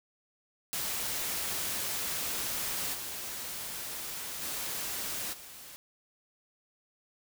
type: noise with level steps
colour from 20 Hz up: white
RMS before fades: -34 / -39 / -36 / -48 dBFS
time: 0.73-5.76 s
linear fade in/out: 0 ms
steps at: 2.93 / 4.41 / 5.32 s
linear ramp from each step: 20 ms
effects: none